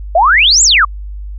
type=exponential two-way sweep; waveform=sine; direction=up then down; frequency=622.3 to 7830 to 1093 Hz; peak=-5 dBFS; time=0.15-0.85 s; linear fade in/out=5 ms; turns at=0.63 s; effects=added 50 Hz sine -22 dBFS peak until 1.38 s